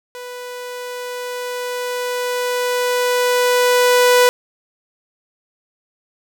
sawtooth tone with level ramp, 493.9 Hz, B4, in tune, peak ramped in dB -26 to -5 dBFS, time 0.15-4.29 s, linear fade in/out 0 ms, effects none

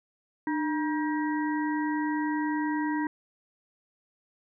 harmonic tone with a mistuned harmonic, 317.6 Hz, D#4, 36 cents sharp, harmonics 1 / 3 / 5 / 6, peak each -27 / -33 / -40 / -38 dBFS, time 0.47-3.07 s, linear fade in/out 2 ms, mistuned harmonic 1, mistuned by -89 cents, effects none

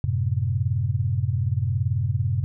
sine chord, F# diminished, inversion none, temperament equal, 92.5 / 110 / 130.81 Hz, F#2 / A2 / C3, 0 / 0 / 0 cents, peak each -25 dBFS, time 0.04-2.44 s, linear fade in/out 0 ms, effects none

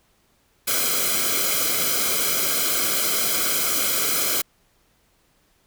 white noise with comb filter, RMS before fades -22 dBFS, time 0.67-4.42 s, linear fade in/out 10 ms, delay 1.1 ms, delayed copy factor -0.95, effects pink hiss -63 dBFS RMS until 5.66 s

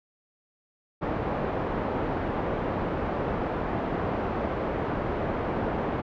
white low-pass noise, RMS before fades -29 dBFS, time 1.01-6.02 s, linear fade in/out 20 ms, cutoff 710 Hz, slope 12 dB/octave, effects low-pass 3000 Hz 12 dB/octave

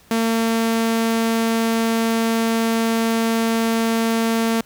sawtooth tone, 227 Hz, A#3, 46 cents flat, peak -13 dBFS, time 0.11-4.61 s, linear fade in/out 2 ms, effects pink hiss -51 dBFS RMS until 4.65 s

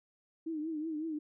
sine tone with vibrato, 313.6 Hz, D#4, 14 cents sharp, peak -34 dBFS, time 0.46-1.19 s, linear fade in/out 10 ms, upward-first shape triangle, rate 5.4 Hz, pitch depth 100 cents each way, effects none

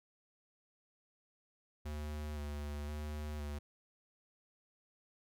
square tone with vibrato, 74.2 Hz, D2, 18 cents sharp, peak -40 dBFS, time 1.85-3.59 s, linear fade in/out 10 ms, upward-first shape square, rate 0.97 Hz, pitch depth 22 cents each way, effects none

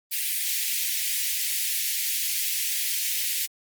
white high-pass noise, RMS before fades -27 dBFS, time 0.11-3.47 s, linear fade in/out 20 ms, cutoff 1900 Hz, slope 48 dB/octave, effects Opus 32 kbps

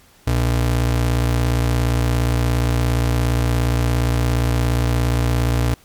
square ring-modulated tone, 91.8 Hz, F#2, 13 cents flat, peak -13 dBFS, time 0.27-5.74 s, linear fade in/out 0 ms, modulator 28.6 Hz, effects pink hiss -51 dBFS RMS until 5.84 s + MP3 96 kbps

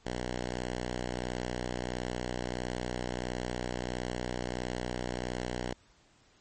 5% pulse tone, 61.5 Hz, B1, 7 cents flat, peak -22 dBFS, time 0.05-5.74 s, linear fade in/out 10 ms, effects pink hiss -64 dBFS RMS until 6.4 s + MP3 32 kbps

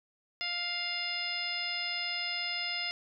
harmonic tone with a mistuned harmonic, 702 Hz, F5, 9 cents sharp, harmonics 1 / 2 / 3 / 4 / 5 / 6 / 7, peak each -45 / -45 / -37 / -38 / -42 / -43 / -37 dBFS, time 0.41-2.91 s, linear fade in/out 0 ms, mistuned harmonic 7, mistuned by +44 cents, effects none

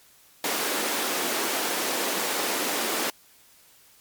pink high-pass noise, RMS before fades -27 dBFS, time 0.44-3.1 s, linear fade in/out 2 ms, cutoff 270 Hz, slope 24 dB/octave, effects white hiss -56 dBFS RMS until 4 s + MP3 96 kbps

